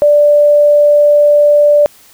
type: tone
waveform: sine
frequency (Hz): 587.3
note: D5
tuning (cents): 0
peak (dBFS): -4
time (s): 0.02-1.86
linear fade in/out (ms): 0
effects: white hiss -43 dBFS RMS until 2.13 s